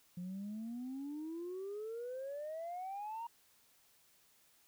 sine exponential sweep, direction up, 174.61 to 946 Hz, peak -39 dBFS, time 0.17-3.27 s, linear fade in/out 5 ms, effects tanh soft clip ceiling -38 dBFS + white hiss -69 dBFS RMS until 4.67 s

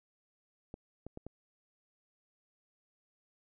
clicks, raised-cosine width 2 ms, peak -30 dBFS, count 4, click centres 0.741 / 1.066 / 1.174 / 1.266 s, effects none

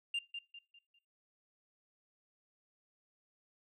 sine tone with echo, 2794 Hz, F7, in tune, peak -30 dBFS, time 0.14-0.19 s, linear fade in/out 5 ms, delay 200 ms, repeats 4, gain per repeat -9 dB, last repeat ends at 0.99 s, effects noise-tail reverb RT60 0.3 s tail -23 dB re dry + tanh soft clip ceiling -32 dBFS

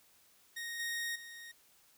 sawtooth tone with level steps, 1864.7 Hz, A#6, in tune, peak -36 / -32 / -44 dBFS, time 0.56-1.52 s, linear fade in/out 10 ms, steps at 0.79 / 1.15 s, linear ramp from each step 10 ms, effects white hiss -66 dBFS RMS until 1.97 s

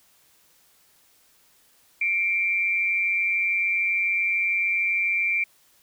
sine tone pair together, 2162 / 2349 Hz, C#7 / D7, -44 / 0 cents, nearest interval minor second, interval 144 cents, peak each -30 / -21 dBFS, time 2.01-5.44 s, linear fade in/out 5 ms, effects white hiss -60 dBFS RMS until 5.82 s

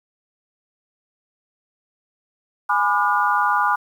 sine chord, G# diminished seventh, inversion none, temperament just, 830.6 / 996.7 / 1196.1 / 1435.3 Hz, G#5 / B5 / D6 / F6, 0 / +16 / +31 / +47 cents, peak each -22 / -21 / -21 / -22 dBFS, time 2.69-3.76 s, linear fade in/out 10 ms, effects 8-bit

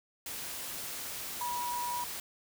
sine tone in noise, 970 Hz, B5, 31 cents flat, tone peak -33 dBFS, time 1.41-2.04 s, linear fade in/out 2 ms, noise white, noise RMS -40 dBFS, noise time 0.26-2.2 s, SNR +4 dB, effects none

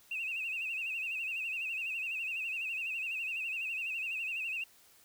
sine tone with vibrato, 2637 Hz, E7, in tune, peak -33 dBFS, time 0.11-4.64 s, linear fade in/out 5 ms, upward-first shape sine, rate 12 Hz, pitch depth 93 cents each way, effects tanh soft clip ceiling -29 dBFS + white hiss -62 dBFS RMS until 5.04 s

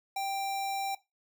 sine tone with sample-and-hold, 784 Hz, G5, in tune, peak -30 dBFS, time 0.16-0.95 s, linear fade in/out 5 ms, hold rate 3150 Hz, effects noise-tail reverb RT60 0.2 s tail -17 dB re dry

